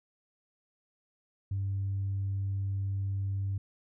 sine tone, 98 Hz, G2, in tune, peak -28 dBFS, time 1.51-3.58 s, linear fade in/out 5 ms, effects tanh soft clip ceiling -26 dBFS

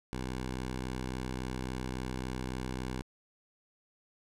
10% pulse tone, 63.6 Hz, C2, 48 cents flat, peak -27 dBFS, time 0.13-3.02 s, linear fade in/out 0 ms, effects low-pass 10000 Hz 12 dB/octave

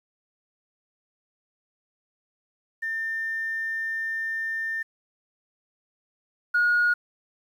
sine tone pair in turn, 1800 / 1441.8 Hz, A6 / F#6, +39 / -45 cents, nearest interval major third, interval 384 cents, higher first, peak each -26 / -17 dBFS, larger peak second, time 2.82-4.83 / 6.54-6.94 s, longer first, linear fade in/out 10 ms, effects tanh soft clip ceiling -15 dBFS + 9-bit

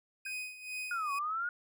40% pulse tone with tremolo, 2501 Hz, D#7, 8 cents sharp, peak -35 dBFS, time 0.25-1.19 s, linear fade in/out 5 ms, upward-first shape sine, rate 2.3 Hz, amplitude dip 75%
sine tone with exponential decay, 1585 Hz, G6, 19 cents sharp, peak -39 dBFS, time 0.26-0.35 s, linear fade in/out 5 ms, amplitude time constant 18 ms
sine linear two-way sweep, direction down then up, 1456 to 1100 to 1456 Hz, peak -32 dBFS, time 0.91-1.49 s, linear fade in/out 2 ms, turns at 1.13 s
effects none

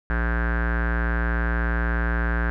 square tone with low-pass filter, 58.27 Hz, A#1, in tune, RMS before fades -23 dBFS, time 0.1-2.5 s, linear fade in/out 0 ms, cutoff 1600 Hz, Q 8.7, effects none

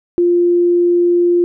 sine tone, 349.2 Hz, F4, in tune, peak -9 dBFS, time 0.18-1.44 s, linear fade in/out 0 ms, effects none

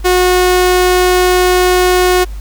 sawtooth tone, 363.7 Hz, F#4, 30 cents flat, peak -4 dBFS, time 0.04-2.25 s, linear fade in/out 20 ms, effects added 50 Hz sine -21 dBFS peak until 2.4 s + pink hiss -41 dBFS RMS until 2.4 s

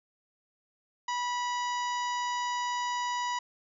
harmonic tone with a mistuned harmonic, 978 Hz, B5, 17 cents flat, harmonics 1 / 2 / 3 / 4 / 5 / 6 / 7, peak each -30 / -38 / -42 / -46 / -46 / -48 / -46 dBFS, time 1.08-3.39 s, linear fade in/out 5 ms, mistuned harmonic 4, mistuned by -36 cents, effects none

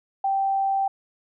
sine tone, 781 Hz, G5, 7 cents flat, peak -20 dBFS, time 0.24-0.88 s, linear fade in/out 5 ms, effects none

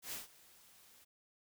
white noise with ADSR envelope, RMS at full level -42 dBFS, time 0.02-1.05 s, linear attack 100 ms, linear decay 150 ms, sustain -21 dB, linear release 16 ms, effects none

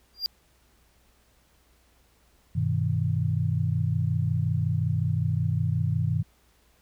triangle tone with exponential growth, 4792 Hz, D8, 34 cents sharp, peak -19 dBFS, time 0.14-0.26 s, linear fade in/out 0 ms, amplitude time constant 24 ms
sine chord, G augmented, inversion none, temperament equal with one note detuned, 98 / 123.47 / 157.46 Hz, G2 / B2 / D#3, 0 / 0 / +21 cents, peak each -27 dBFS, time 2.55-6.23 s, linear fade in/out 10 ms
effects added 60 Hz sine -64 dBFS peak until 6.81 s + pink hiss -64 dBFS RMS until 6.81 s

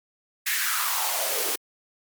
white noise with high-pass filter sweep, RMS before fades -26 dBFS, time 0.46-1.56 s, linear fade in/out 10 ms, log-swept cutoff 2000 to 370 Hz, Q 4, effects Opus 48 kbps

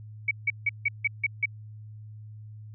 sine tone bursts, 2264 Hz, C#7, 36 cents sharp, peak -21 dBFS, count 7, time 0.28-1.457 s, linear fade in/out 5 ms, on 31 ms, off 160 ms, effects added 107 Hz sine -41 dBFS peak until 2.74 s

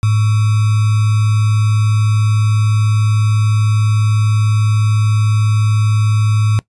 sine tone with sample-and-hold, 106.9 Hz, A2, 49 cents flat, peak -10 dBFS, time 0.03-6.59 s, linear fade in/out 0 ms, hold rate 1225 Hz, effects noise-tail reverb RT60 0.1 s tail -19 dB re dry + resampled to 24000 Hz

